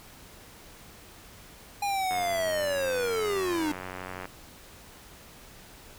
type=linear sweep; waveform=square; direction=down; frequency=819 to 293.7 Hz; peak=-27 dBFS; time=1.82-3.72 s; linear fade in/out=5 ms
type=click train; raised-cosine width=0.5 ms; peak=-22 dBFS; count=199; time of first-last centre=2.11-4.255 s; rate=92.3 Hz
effects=pink hiss -50 dBFS RMS until 5.98 s